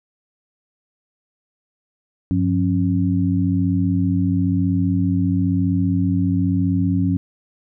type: tone cluster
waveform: sine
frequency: 97.6 / 178.6 / 273.6 Hz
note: G2 / F3 / C#4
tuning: -7 / +39 / -23 cents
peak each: -20 dBFS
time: 2.31-7.17 s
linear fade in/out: 0 ms
effects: none